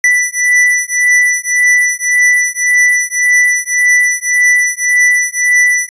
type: beating tone pair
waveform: square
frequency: 1975.5 / 1977.3 Hz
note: B6 / B6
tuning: 0 / +2 cents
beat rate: 1.8 Hz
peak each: -12 dBFS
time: 0.04-5.89 s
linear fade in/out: 2 ms
effects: resampled to 22050 Hz